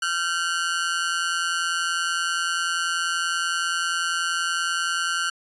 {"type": "ring-modulated tone", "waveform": "sawtooth", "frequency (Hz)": 1463, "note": "F#6", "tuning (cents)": -20, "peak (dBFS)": -16, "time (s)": [0.02, 5.3], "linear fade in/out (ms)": 5, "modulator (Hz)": 85.2, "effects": ["resampled to 24000 Hz"]}